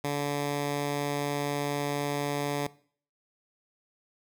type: tone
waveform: 10% pulse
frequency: 144.1 Hz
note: D3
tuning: 33 cents flat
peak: -20 dBFS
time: 0.04-2.67 s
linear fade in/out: 5 ms
effects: noise-tail reverb RT60 0.5 s tail -20 dB re dry